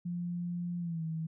sine tone with pitch glide, 174.61 to 161.05 Hz, F3 to E3, 0 to -40 cents, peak -33 dBFS, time 0.05-1.27 s, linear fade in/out 10 ms, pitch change -140 cents, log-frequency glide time 0.79-1.03 s, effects none

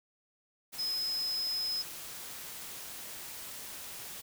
sine tone in noise, 5100 Hz, D#8, 42 cents sharp, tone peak -31 dBFS, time 0.78-1.83 s, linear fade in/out 20 ms, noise white, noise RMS -44 dBFS, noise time 0.72-4.22 s, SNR +10 dB, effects none

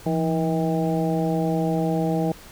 harmonic tone with a mistuned harmonic, 160 Hz, D#3, 49 cents sharp, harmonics 1 / 2 / 3 / 4 / 5, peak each -23 / -26 / -28 / -29 / -30 dBFS, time 0.06-2.32 s, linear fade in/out 2 ms, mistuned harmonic 1, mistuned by +92 cents, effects pink hiss -45 dBFS RMS until 2.51 s

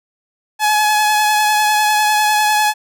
sawtooth tone with vibrato, 848 Hz, G#5, 36 cents sharp, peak -8 dBFS, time 0.59-2.74 s, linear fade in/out 50 ms, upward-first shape sine, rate 10 Hz, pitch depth 19 cents each way, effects none

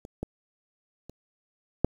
clicks, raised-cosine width 2 ms, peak -28 / -18 / -29 / -7 dBFS, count 4, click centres 0.051 / 0.23 / 1.096 / 1.846 s, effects 8-bit

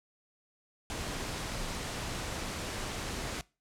pink noise, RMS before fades -37 dBFS, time 0.9-3.41 s, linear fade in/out 0 ms, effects noise-tail reverb RT60 0.3 s tail -22 dB re dry + low-pass 9000 Hz 12 dB/octave

